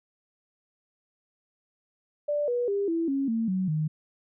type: tone with pitch steps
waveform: sine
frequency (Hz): 587.3 / 485.4 / 401.1 / 331.5 / 274 / 226.4 / 187.14 / 154.66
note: D5 / B4 / G4 / E4 / C#4 / A3 / F#3 / D#3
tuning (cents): 0 / -30 / +40 / +10 / -20 / +50 / +20 / -10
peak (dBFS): -24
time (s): 2.28-3.88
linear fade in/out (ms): 10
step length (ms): 200
effects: none